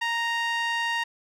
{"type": "tone with band-pass filter", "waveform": "sawtooth", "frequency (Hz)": 931, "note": "A#5", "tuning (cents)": -2, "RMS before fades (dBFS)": -27, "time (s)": [0.01, 1.04], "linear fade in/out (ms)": 10, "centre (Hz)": 2100, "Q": 1.3, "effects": []}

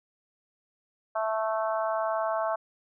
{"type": "harmonic tone", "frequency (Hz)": 219.7, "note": "A3", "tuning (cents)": -2, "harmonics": [3, 4, 5, 6, 7], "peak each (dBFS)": [-28, -33, -33, -36, -41], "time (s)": [1.15, 2.56], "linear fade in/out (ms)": 10, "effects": []}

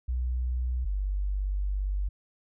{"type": "tone pair in turn", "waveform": "sine", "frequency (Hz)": [61.8, 48.73], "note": ["B1", "G1"], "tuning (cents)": [2, -10], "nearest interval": "major third", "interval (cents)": 412, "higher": "first", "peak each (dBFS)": -26, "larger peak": "neither", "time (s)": [[0.08, 0.85], [0.85, 2.09]], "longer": "second", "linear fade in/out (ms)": 10, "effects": []}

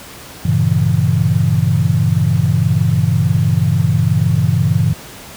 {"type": "chord", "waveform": "sine", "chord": "G diminished seventh", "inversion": "none", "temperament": "equal", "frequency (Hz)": [98, 116.54, 138.59, 164.81], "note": ["G2", "Bb2", "Db3", "Fb3"], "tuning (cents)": [0, 0, 0, 0], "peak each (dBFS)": -16, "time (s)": [0.45, 4.93], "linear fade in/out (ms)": 5, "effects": ["pink hiss -34 dBFS RMS until 5.36 s", "high-pass 60 Hz 12 dB/octave"]}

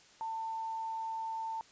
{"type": "tone", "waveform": "sine", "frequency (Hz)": 895, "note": "A5", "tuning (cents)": 29, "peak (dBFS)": -35, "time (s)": [0.21, 1.61], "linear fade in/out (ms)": 0, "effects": ["white hiss -60 dBFS RMS until 1.71 s", "resampled to 16000 Hz"]}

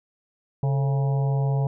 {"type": "harmonic tone with a mistuned harmonic", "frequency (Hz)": 136.9, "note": "C#3", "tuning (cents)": -21, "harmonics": [1, 3, 4, 5, 6, 7], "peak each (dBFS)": [-20, -34, -37, -37, -38, -42], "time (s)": [0.63, 1.67], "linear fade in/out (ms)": 2, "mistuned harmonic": 3, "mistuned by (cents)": 92, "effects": []}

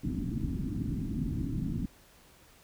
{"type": "low-pass noise", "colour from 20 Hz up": "white", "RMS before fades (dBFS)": -33, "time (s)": [0.03, 1.86], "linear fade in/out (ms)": 5, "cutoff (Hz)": 290, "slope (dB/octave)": 48, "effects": ["pink hiss -59 dBFS RMS until 2.63 s"]}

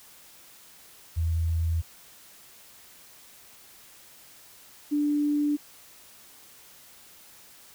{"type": "tone pair in turn", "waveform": "sine", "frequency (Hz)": [82.41, 293.7], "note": ["E2", "D4"], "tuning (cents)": [0, 0], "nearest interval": "octave + minor seventh", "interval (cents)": 2200, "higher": "second", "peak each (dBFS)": [-23, -22], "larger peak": "second", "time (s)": [[1.16, 1.82], [4.91, 5.57]], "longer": "neither", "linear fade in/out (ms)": 20, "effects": ["white hiss -52 dBFS RMS until 7.74 s"]}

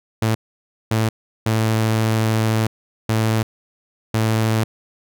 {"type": "tone bursts at uneven times", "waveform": "sawtooth", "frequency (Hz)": 110.8, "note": "A2", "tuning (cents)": 13, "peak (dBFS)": -12, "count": 5, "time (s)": [[0.22, 0.35], [0.91, 1.09], [1.46, 2.67], [3.09, 3.43], [4.14, 4.64]], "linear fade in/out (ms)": 5, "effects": []}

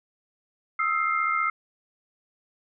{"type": "tone cluster", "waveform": "sine", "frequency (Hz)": [1264, 1339, 2109], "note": ["D#6", "E6", "C7"], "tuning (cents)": [27, 27, 13], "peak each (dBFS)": [-27, -26, -27], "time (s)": [0.79, 1.5], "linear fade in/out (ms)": 5, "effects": []}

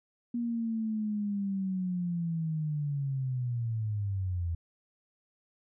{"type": "linear sweep", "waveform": "sine", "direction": "down", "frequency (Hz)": [239.5, 82.41], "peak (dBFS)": -29, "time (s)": [0.34, 4.55], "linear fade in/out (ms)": 5, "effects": []}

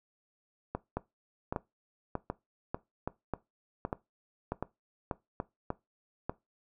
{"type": "two click trains", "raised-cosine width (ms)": 1, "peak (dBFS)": [-19, -18], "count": [7, 10], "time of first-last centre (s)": [[0.75, 5.401], [0.97, 6.295]], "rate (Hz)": [1.29, 1.69], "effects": ["noise-tail reverb RT60 0.2 s tail -19 dB re dry"]}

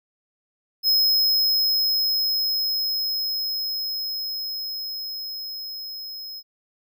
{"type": "tone with level ramp", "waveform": "square", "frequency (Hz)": 5130, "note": "E8", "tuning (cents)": -48, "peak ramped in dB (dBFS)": [-16, -34], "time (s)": [0.83, 6.43], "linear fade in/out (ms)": 50, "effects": []}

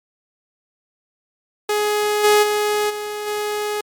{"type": "tone with level steps", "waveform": "sawtooth", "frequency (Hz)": 418.8, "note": "G#4", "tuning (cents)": 15, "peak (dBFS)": [-13, -7, -13, -21, -17], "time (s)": [1.69, 3.81], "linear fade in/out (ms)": 5, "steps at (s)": [2.23, 2.42, 2.89, 3.26], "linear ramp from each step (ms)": 20, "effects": ["MP3 96 kbps"]}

